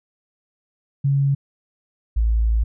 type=tone pair in turn; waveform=sine; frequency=139.1 / 55.75 Hz; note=C#3 / A1; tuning=+6 / +23 cents; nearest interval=octave + major third; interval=1583 cents; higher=first; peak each=-15 dBFS; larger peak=neither; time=1.04-1.35 / 2.16-2.64 s; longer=second; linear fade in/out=10 ms; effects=none